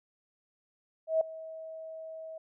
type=tone with ADSR envelope; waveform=sine; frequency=642 Hz; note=E5; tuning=46 cents flat; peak=-21 dBFS; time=1.07-2.38 s; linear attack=140 ms; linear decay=3 ms; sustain=-19 dB; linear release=4 ms; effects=none